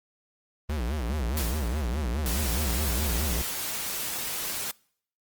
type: tone with vibrato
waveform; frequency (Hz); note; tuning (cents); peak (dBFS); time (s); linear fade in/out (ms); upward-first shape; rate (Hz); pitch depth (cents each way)
square; 66.6; C2; +31; -27; 0.69-3.42; 5; sine; 4.8; 280
type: noise with exponential decay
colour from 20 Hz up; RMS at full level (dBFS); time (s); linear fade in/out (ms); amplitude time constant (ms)
white; -31; 1.37-2.16; 1; 170
type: noise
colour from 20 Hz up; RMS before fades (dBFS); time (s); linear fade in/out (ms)
white; -32; 2.26-4.71; 0
effects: noise-tail reverb RT60 0.6 s tail -25 dB re dry + Opus 24 kbps